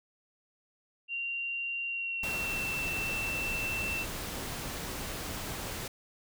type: tone with pitch glide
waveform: sine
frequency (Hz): 2766 to 2680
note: F7 to E7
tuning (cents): -17 to +28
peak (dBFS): -32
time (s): 1.08-4.06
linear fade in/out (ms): 50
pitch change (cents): -55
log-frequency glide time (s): 1.86-2.68
type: noise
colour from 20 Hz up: pink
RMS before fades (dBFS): -38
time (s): 2.23-5.88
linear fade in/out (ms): 5
effects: none